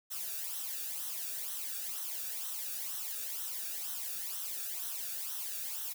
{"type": "noise with flanger", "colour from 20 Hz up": "blue", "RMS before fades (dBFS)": -39, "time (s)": [0.1, 5.94], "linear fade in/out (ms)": 20, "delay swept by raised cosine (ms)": [0.42, 0.99], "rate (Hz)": 2.1, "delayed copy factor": -0.7, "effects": []}